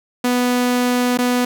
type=tone with dropouts; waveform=sawtooth; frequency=246.9 Hz; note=B3; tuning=in tune; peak=-11 dBFS; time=0.24-1.45 s; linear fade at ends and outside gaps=5 ms; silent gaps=1.175-1.186 s; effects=none